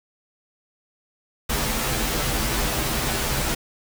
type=noise with comb filter; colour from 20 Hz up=pink; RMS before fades=-24 dBFS; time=1.49-3.55 s; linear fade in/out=10 ms; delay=11 ms; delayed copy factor=-0.9; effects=none